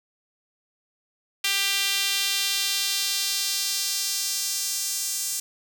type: tone with high-pass filter sweep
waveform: sawtooth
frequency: 394.8 Hz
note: G4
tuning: 12 cents sharp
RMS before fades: -26 dBFS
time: 1.44-5.4 s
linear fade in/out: 5 ms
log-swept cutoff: 2800 to 6900 Hz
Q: 1.5
effects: none